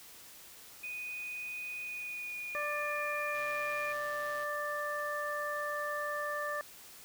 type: tone with pitch glide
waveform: sine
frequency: 2483 to 2405 Hz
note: D#7 to D7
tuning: -4 to +41 cents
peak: -38 dBFS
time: 0.83-3.93 s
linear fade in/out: 10 ms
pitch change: -55 cents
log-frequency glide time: 1.8-3.05 s
type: harmonic tone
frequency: 590 Hz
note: D5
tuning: 8 cents sharp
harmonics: 1 / 2 / 3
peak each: -38 / -38 / -38 dBFS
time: 2.55-6.61 s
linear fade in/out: 0 ms
type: click train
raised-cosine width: 0.2 ms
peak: -34 dBFS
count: 143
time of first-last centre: 3.35-4.434 s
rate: 131 Hz
effects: white hiss -53 dBFS RMS until 7.04 s